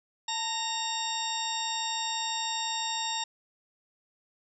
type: harmonic tone with a mistuned harmonic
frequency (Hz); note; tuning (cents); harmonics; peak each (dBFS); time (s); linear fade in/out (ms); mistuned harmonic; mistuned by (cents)
926; A#5; -12; 1 / 2 / 3 / 4 / 5 / 6 / 8; -34 / -42 / -40 / -34 / -46 / -38 / -38; 0.28-3.24; 5; 1; -62
effects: none